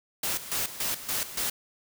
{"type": "noise with tremolo", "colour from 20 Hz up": "white", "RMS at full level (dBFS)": -29, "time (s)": [0.23, 1.5], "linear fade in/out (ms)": 5, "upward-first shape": "square", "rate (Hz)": 3.5, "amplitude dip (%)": 75, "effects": []}